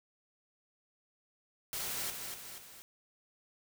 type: noise with echo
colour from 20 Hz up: white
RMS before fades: -38 dBFS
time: 1.73-2.1 s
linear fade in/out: 0 ms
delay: 240 ms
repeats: 3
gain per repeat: -5 dB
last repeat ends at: 2.82 s
effects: none